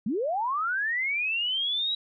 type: linear sweep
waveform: sine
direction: up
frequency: 183.1 to 3890 Hz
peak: -25 dBFS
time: 0.06-1.95 s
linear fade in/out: 5 ms
effects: none